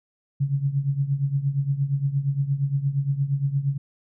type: tone with tremolo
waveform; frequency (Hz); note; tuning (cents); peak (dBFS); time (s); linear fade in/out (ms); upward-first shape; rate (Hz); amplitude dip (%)
sine; 139.3; C#3; +9; -17; 0.4-3.78; 10; triangle; 8.6; 85
effects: none